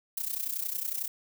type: noise with amplitude modulation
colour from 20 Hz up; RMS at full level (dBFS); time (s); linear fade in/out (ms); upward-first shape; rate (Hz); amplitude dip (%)
violet; -30; 0.17-1.08; 5; sine; 31; 80
effects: none